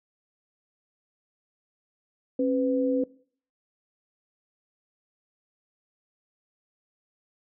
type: tone pair together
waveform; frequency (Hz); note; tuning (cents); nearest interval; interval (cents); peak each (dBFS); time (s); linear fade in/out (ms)
sine; 270.2 / 501; C#4 / B4; -44 / +25; major seventh; 1069; -24 / -25; 2.39-3.04; 5
effects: noise-tail reverb RT60 0.5 s tail -21 dB re dry

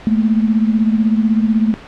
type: beating tone pair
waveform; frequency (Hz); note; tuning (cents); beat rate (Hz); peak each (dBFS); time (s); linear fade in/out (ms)
sine; 217 / 233; A3 / A#3; -24 / -1; 16; -12 / -17; 0.07-1.74; 0
effects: pink hiss -36 dBFS RMS until 1.87 s + low-pass 3000 Hz 12 dB/octave

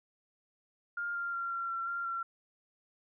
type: tone with pitch steps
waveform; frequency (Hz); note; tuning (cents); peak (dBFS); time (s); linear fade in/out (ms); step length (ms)
sine; 1407 / 1393 / 1378 / 1370 / 1358 / 1386 / 1362; F6 / F6 / F6 / F6 / F6 / F6 / F6; +12 / -5 / -24 / -34 / -49 / -14 / -44; -33; 0.97-2.23; 5; 180
effects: none

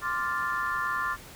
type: chord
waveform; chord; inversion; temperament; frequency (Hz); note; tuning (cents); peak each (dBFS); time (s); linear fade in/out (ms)
sine; D minor seventh; third; equal; 1046.5 / 1174.7 / 1396.9 / 1760; C6 / D6 / F6 / A6; 0 / 0 / 0 / 0; -32; 0.01-1.17; 50
effects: tanh soft clip ceiling -16 dBFS + pink hiss -47 dBFS RMS until 1.35 s

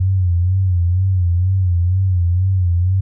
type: tone with vibrato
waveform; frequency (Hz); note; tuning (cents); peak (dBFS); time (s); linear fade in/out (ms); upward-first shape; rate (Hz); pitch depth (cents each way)
sine; 90.9; F#2; -30; -12; 0-3.01; 10; sine; 2.1; 91
effects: none

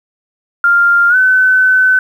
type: tone with pitch glide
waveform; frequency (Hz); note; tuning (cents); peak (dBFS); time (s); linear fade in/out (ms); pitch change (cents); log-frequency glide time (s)
sine; 1396.9 to 1514.6; F6 to F#6; 0 to +40; -6; 0.64-1.99; 2; +140; 1.09-1.16
effects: 7-bit

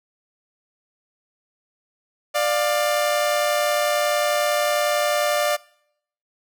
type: tone pair together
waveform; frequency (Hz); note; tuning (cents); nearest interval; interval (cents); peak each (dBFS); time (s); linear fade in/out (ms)
sawtooth; 592.9 / 704; D5 / F5; +16 / +14; minor third; 298; -16 / -21; 2.34-5.57; 20
effects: noise-tail reverb RT60 0.7 s tail -24 dB re dry

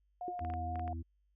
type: tone with vibrato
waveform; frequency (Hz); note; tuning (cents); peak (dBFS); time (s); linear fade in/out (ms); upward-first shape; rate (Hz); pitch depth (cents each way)
sine; 715; F5; +41; -38; 0.21-0.93; 2; triangle; 3.9; 13
type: tone with exponential decay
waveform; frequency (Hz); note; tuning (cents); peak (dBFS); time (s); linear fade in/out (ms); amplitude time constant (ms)
sine; 356.3; F4; +35; -34; 0.28-0.36; 1; 16
type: clicks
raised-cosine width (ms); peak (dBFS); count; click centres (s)
0.5; -32; 7; 0.393 / 0.449 / 0.501 / 0.538 / 0.757 / 0.795 / 0.878
type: harmonic tone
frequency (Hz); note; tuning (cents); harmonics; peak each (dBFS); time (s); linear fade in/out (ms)
82.41; E2; 0; 1 / 3 / 4; -38 / -48 / -50; 0.4-1.03; 20
effects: added 50 Hz sine -70 dBFS peak until 1.35 s

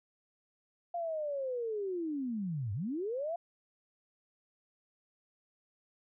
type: linear two-way sweep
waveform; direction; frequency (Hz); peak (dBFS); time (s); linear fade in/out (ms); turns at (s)
sine; down then up; 701 to 93.2 to 701; -33; 0.94-3.36; 5; 2.73
effects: none

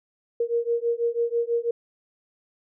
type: beating tone pair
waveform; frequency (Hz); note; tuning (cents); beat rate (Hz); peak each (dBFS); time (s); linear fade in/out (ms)
sine; 466.2 / 472.3; A#4 / A#4; 0 / +23; 6.1; -25; 0.4-1.71; 5
effects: none

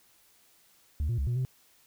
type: tone with pitch steps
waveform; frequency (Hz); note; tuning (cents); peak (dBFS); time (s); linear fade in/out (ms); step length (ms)
sine; 74.4 / 117.8 / 68.5 / 121.2 / 128.7; D2 / A#2 / C#2 / B2 / C3; +23 / +19 / -20 / -32 / -28; -24; 1-1.45; 0; 90
effects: tanh soft clip ceiling -25 dBFS + white hiss -63 dBFS RMS until 1.86 s

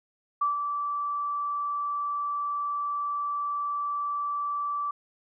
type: tone with ADSR envelope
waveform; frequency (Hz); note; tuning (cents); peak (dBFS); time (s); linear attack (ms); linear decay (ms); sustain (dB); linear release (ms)
sine; 1161; D6; -20; -21; 0.41-4.91; 8; 140; -6; 4
effects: none

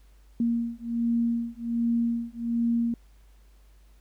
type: beating tone pair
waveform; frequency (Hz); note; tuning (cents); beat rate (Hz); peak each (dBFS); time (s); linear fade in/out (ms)
sine; 233.1 / 234.4; A#3 / A#3; 0 / +10; 1.3; -27; 0.4-2.94; 2
effects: added 50 Hz sine -52 dBFS peak until 4 s + pink hiss -66 dBFS RMS until 4 s

